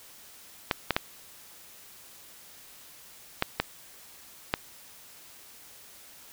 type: clicks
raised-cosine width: 0.3 ms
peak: -7 dBFS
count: 6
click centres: 0.712 / 0.907 / 0.965 / 3.424 / 3.6 / 4.539 s
effects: white hiss -51 dBFS RMS until 6.32 s

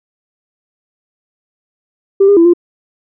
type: tone with pitch steps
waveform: sine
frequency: 392.6 / 404.5 / 335.7 / 347.6 Hz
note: G4 / G#4 / E4 / F4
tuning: +3 / -46 / +32 / -8 cents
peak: -3 dBFS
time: 2.2-2.536 s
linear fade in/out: 10 ms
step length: 84 ms
effects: tanh soft clip ceiling 0 dBFS

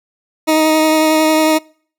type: tone with vibrato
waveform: 20% pulse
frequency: 313.2 Hz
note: D#4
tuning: 11 cents sharp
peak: -5 dBFS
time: 0.47-1.59 s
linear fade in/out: 20 ms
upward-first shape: triangle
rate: 11 Hz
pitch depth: 16 cents each way
effects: noise-tail reverb RT60 0.5 s tail -26 dB re dry

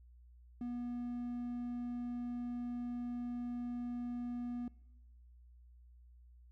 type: tone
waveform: triangle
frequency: 242.3 Hz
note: B3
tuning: 33 cents flat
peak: -36 dBFS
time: 0.61-4.68 s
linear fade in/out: 2 ms
effects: noise-tail reverb RT60 1.0 s tail -22 dB re dry + added 60 Hz sine -57 dBFS peak until 6.51 s

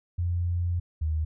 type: tone pair in turn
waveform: sine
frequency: 87.31 / 78.17 Hz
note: F2 / D#2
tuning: 0 / +9 cents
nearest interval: major second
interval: 191 cents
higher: first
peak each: -24 dBFS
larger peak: neither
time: 0.18-0.8 / 1.01-1.25 s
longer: first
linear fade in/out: 10 ms
effects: none

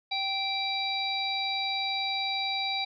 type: harmonic tone with a mistuned harmonic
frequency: 780 Hz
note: G5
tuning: 9 cents flat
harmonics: 1 / 3 / 5 / 6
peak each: -33 / -34 / -31 / -37 dBFS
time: 0.11-2.85 s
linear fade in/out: 10 ms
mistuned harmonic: 6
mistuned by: +18 cents
effects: none

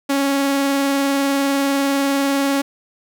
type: tone with vibrato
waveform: sawtooth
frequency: 277.2 Hz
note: C#4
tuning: in tune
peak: -12 dBFS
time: 0.09-2.62 s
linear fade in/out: 10 ms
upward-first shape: sine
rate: 20 Hz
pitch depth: 24 cents each way
effects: 9-bit

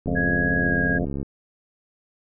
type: click train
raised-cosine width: 3 ms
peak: -17 dBFS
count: 82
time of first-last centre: 0.06-1.229 s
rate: 69.3 Hz
type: harmonic tone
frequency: 87.31 Hz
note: F2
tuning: in tune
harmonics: 1 / 2 / 3 / 4 / 5 / 6 / 7 / 8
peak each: -33 / -27 / -27 / -38 / -33 / -35 / -33 / -35 dBFS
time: 0.07-1.05 s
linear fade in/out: 5 ms
type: tone with pitch glide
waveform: sine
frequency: 1661.2 to 1641.2 Hz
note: G#6 to G#6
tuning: 0 to -21 cents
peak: -22 dBFS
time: 0.15-0.99 s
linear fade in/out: 20 ms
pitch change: -21 cents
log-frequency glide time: 0.58-0.75 s
effects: none

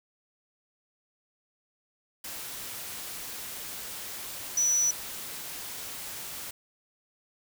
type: tone in noise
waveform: sine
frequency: 5920 Hz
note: F#8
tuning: in tune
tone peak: -22 dBFS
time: 4.57-4.91 s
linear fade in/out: 5 ms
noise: white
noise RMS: -39 dBFS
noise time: 2.24-6.51 s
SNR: +14 dB
effects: none

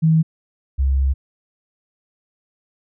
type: tone pair in turn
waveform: sine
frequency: 160.1 / 67.35 Hz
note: D#3 / C#2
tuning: +50 / -49 cents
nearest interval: octave + minor third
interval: 1499 cents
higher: first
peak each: -11 / -14 dBFS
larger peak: first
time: 0.02-0.23 / 0.78-1.14 s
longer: second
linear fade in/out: 20 ms
effects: none

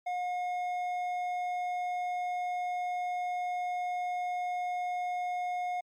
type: tone with hard clipping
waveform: sine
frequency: 719 Hz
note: F#5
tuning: 50 cents flat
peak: -32 dBFS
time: 0.06-5.81 s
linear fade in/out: 10 ms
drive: 6 dB
effects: MP3 96 kbps

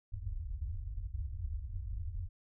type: low-pass noise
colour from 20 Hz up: white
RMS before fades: -39 dBFS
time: 0.12-2.29 s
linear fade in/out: 20 ms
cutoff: 100 Hz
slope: 96 dB/octave
effects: none

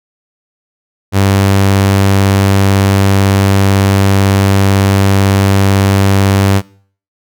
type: tone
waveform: sawtooth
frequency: 98 Hz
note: G2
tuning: in tune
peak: -3 dBFS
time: 1.12-6.62 s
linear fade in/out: 50 ms
effects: noise-tail reverb RT60 0.5 s tail -22 dB re dry

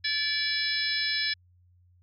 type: harmonic tone with a mistuned harmonic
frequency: 578 Hz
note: D5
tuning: 28 cents flat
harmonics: 3 / 4 / 5 / 6 / 7 / 8 / 9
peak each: -31 / -34 / -43 / -35 / -32 / -42 / -31 dBFS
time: 0.04-1.34 s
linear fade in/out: 10 ms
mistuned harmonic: 6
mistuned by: -42 cents
effects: added 89 Hz sine -58 dBFS peak until 2.02 s

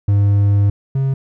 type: tone pair in turn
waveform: triangle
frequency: 101.1 / 134.95 Hz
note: G#2 / C#3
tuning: -46 / -46 cents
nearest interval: perfect fourth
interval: 500 cents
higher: second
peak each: -8 / -12 dBFS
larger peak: first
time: 0.08-0.7 / 0.95-1.14 s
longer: first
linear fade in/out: 5 ms
effects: none

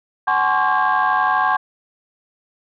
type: tone cluster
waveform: sine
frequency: 748 / 849 / 1053 / 1125 / 1612 Hz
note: F#5 / G#5 / C6 / C#6 / G6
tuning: +19 / +38 / +11 / +25 / +48 cents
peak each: -20 dBFS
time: 0.27-1.57 s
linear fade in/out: 10 ms
effects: tanh soft clip ceiling -8 dBFS

